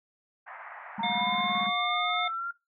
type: band-pass noise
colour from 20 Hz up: pink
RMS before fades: -44 dBFS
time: 0.46-1.68 s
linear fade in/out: 20 ms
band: 680 to 2100 Hz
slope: 48 dB/octave
type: tone bursts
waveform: sine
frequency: 205.8 Hz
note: G#3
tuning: 16 cents flat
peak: -33 dBFS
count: 13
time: 0.98-1.696 s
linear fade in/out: 5 ms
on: 32 ms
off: 25 ms
type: linear sweep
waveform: sine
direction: up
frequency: 910 to 1396.9 Hz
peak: -30 dBFS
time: 0.99-2.51 s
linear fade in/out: 5 ms
type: harmonic tone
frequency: 716 Hz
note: F5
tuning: 43 cents sharp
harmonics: 1 / 3 / 5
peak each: -32 / -32 / -32 dBFS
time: 1.03-2.28 s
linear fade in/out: 5 ms
effects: noise-tail reverb RT60 0.2 s tail -18 dB re dry